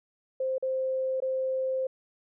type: tone with dropouts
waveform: sine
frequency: 523.3 Hz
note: C5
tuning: in tune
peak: -26 dBFS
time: 0.4-1.87 s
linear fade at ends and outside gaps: 5 ms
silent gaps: 0.582-0.625 / 1.203-1.221 s
effects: none